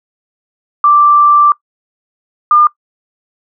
sine tone pair in turn, 1174.7 / 1204.2 Hz, D6 / D6, 0 / +43 cents, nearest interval unison, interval 43 cents, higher second, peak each -4 dBFS, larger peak neither, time 0.84-1.52 / 2.51-2.67 s, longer first, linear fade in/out 2 ms, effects noise-tail reverb RT60 0.1 s tail -20 dB re dry

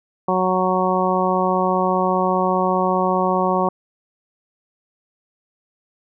harmonic tone, 185 Hz, F#3, in tune, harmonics 1 / 2 / 3 / 4 / 5 / 6, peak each -23 / -23 / -23 / -23 / -23 / -23 dBFS, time 0.28-3.69 s, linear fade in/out 5 ms, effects none

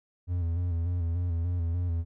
triangle tone with vibrato, 86 Hz, F2, 26 cents flat, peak -24 dBFS, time 0.27-2.05 s, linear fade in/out 50 ms, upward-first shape square, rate 3.4 Hz, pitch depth 48 cents each way, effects none

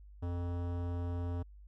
sine tone with hard clipping, 87.31 Hz, F2, in tune, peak -36 dBFS, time 0.22-1.43 s, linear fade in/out 10 ms, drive 18 dB, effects added 50 Hz sine -51 dBFS peak until 1.67 s

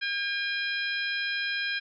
harmonic tone with a mistuned harmonic, 806 Hz, G5, 48 cents sharp, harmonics 2 / 3 / 4 / 5 / 6, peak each -30 / -34 / -36 / -38 / -40 dBFS, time 0.01-1.8 s, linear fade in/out 20 ms, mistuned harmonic 6, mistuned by +80 cents, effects none

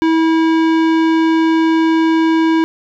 sine tone with tanh clipping, 324 Hz, E4, 30 cents flat, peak -12 dBFS, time 0.02-2.64 s, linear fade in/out 0 ms, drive 18 dB, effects none

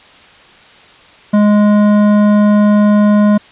sine tone with hard clipping, 208 Hz, G#3, 3 cents sharp, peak -8 dBFS, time 1.33-3.38 s, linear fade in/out 10 ms, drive 12 dB, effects white hiss -41 dBFS RMS until 3.51 s + resampled to 8000 Hz

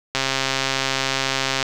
click train, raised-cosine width 0.2 ms, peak -3 dBFS, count 199, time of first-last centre 0.15-1.628 s, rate 134 Hz, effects none

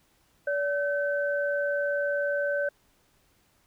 sine tone pair together, 574.6 / 1534 Hz, D5 / G6, -38 / -38 cents, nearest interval octave + perfect fourth, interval 1700 cents, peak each -26 / -30 dBFS, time 0.47-2.69 s, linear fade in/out 5 ms, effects pink hiss -66 dBFS RMS until 3.66 s

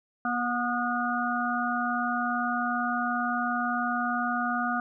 harmonic tone with a mistuned harmonic, 241.7 Hz, B3, 37 cents flat, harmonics 1 / 3 / 5 / 6, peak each -31 / -31 / -31 / -31 dBFS, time 0.25-4.8 s, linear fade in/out 2 ms, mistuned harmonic 5, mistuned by +27 cents, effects none

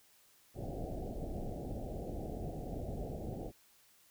pink low-pass noise, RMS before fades -41 dBFS, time 0.54-3.52 s, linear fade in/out 50 ms, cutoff 770 Hz, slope 96 dB/octave, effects white hiss -66 dBFS RMS until 4.1 s

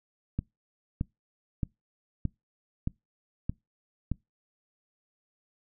click train, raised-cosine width 5 ms, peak -16 dBFS, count 7, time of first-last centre 0.39-4.117 s, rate 1.61 Hz, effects noise-tail reverb RT60 0.2 s tail -25 dB re dry

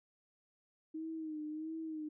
sine tone with vibrato, 313 Hz, D#4, 10 cents sharp, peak -39 dBFS, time 0.94-2.09 s, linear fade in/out 10 ms, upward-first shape sine, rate 1.5 Hz, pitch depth 55 cents each way, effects none

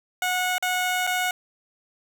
15% pulse tone with dropouts, 731 Hz, F#5, 21 cents flat, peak -16 dBFS, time 0.22-1.31 s, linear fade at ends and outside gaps 2 ms, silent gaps 0.582-0.625 / 1.068-1.073 s, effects none

